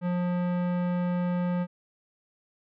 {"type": "tone with tanh clipping", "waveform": "sine", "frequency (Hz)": 177.6, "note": "F3", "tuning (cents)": 29, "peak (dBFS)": -27, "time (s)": [0.01, 1.67], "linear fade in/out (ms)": 50, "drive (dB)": 18, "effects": []}